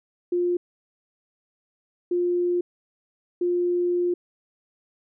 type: tone bursts at uneven times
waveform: sine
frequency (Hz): 352.8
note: F4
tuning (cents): +18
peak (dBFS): -20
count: 3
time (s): 0.32-0.57 / 2.11-2.61 / 3.41-4.14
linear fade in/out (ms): 5
effects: none